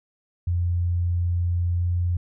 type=tone with pitch glide; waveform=sine; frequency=87.31 to 87.92 Hz; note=F2 to F2; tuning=0 to +12 cents; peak=-20 dBFS; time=0.47-2.17 s; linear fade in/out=5 ms; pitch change=+12 cents; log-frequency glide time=1.77-1.83 s; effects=none